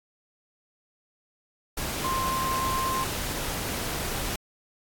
sine tone in noise, 1051 Hz, C6, 7 cents sharp, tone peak -26 dBFS, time 2.04-3.04 s, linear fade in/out 5 ms, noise pink, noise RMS -31 dBFS, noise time 1.77-4.36 s, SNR +2 dB, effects AAC 64 kbps

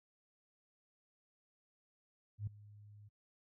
sine tone with ADSR envelope, 103.83 Hz, G#2, in tune, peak -34 dBFS, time 2.38-3.09 s, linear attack 89 ms, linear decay 5 ms, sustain -20 dB, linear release 16 ms, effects high-pass 60 Hz 12 dB/octave

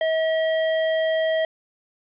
square tone, 641 Hz, E5, 49 cents flat, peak -20 dBFS, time 0.01-1.45 s, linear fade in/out 2 ms, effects resampled to 8000 Hz + 9-bit

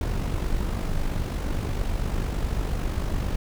brown noise with amplitude modulation, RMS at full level -24 dBFS, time 0.01-3.36 s, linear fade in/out 2 ms, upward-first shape sine, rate 48.9 Hz, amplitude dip 50%, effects none

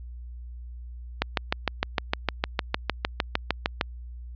click train, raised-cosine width 0.3 ms, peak -6 dBFS, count 18, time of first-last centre 1.22-3.811 s, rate 6.56 Hz, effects added 60 Hz sine -37 dBFS peak until 4.35 s + resampled to 11025 Hz

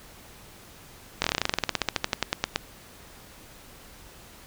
slowing click train, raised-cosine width 0.2 ms, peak -5 dBFS, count 24, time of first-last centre 1.22-2.56 s, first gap 22 ms, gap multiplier 1.08, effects pink hiss -49 dBFS RMS until 4.46 s

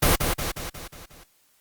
pink noise with echo, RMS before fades -18 dBFS, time 0.02-0.16 s, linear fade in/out 10 ms, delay 180 ms, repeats 6, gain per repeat -5 dB, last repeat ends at 1.24 s, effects white hiss -63 dBFS RMS until 1.6 s + Opus 32 kbps

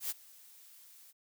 blue noise with ADSR envelope, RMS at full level -34 dBFS, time 0-1.13 s, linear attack 100 ms, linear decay 28 ms, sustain -23 dB, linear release 32 ms, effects none

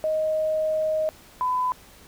sine tone pair in turn, 625 / 1004.8 Hz, D#5 / B5, +8 / +30 cents, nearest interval minor sixth, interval 822 cents, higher second, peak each -21 dBFS, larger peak neither, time 0.04-1.09 / 1.41-1.72 s, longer first, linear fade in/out 0 ms, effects pink hiss -50 dBFS RMS until 2.07 s

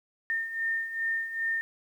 sine beating tone pair, 1815 / 1817.5 Hz, A#6 / A#6, -47 / -44 cents, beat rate 2.5 Hz, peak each -35 / -29 dBFS, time 0.3-1.61 s, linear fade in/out 0 ms, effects 10-bit

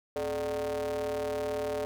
square ring-modulated tone, 82 Hz, E2, 9 cents flat, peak -28 dBFS, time 0.16-1.85 s, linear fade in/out 0 ms, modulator 511 Hz, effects none

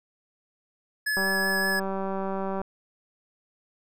square tone with vibrato, 1700 Hz, G#6, 40 cents sharp, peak -25 dBFS, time 1.06-1.8 s, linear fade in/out 10 ms, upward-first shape sine, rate 5.2 Hz, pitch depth 14 cents each way
click train, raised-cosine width 1 ms, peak -18 dBFS, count 280, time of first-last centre 1.17-2.616 s, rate 193 Hz
effects none

